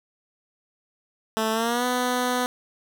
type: tone with pitch glide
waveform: 10% pulse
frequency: 220.5 to 248.9 Hz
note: A3 to B3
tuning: +4 to +14 cents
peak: -14 dBFS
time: 1.37-2.46 s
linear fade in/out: 0 ms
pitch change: +210 cents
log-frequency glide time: 1.52-1.85 s
effects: none